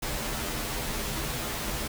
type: noise with comb filter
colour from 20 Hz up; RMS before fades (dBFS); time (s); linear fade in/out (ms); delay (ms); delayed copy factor
pink; -32; 0.02-1.88; 10; 11; -1
effects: none